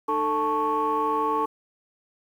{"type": "tone cluster", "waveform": "sine", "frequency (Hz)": [303.9, 443.6, 877, 1106], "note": ["D#4", "A4", "A5", "C#6"], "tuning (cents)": [-41, 14, -6, -4], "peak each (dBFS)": [-31, -27, -26, -24], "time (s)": [0.08, 1.46], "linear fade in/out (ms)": 10, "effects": ["tanh soft clip ceiling -15 dBFS", "9-bit"]}